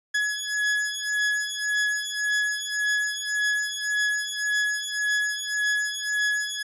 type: beating tone pair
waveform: 40% pulse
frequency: 1687 / 1688.8 Hz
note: G#6 / G#6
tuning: +27 / +29 cents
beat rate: 1.8 Hz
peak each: -26 / -26 dBFS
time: 0.14-6.63 s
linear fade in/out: 10 ms
effects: resampled to 22050 Hz